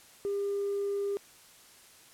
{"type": "tone with tanh clipping", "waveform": "triangle", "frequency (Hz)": 401.4, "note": "G4", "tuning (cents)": 41, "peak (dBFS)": -29, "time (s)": [0.25, 1.17], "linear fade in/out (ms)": 0, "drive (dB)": 5, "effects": ["white hiss -56 dBFS RMS until 2.13 s", "low-pass 12000 Hz 12 dB/octave"]}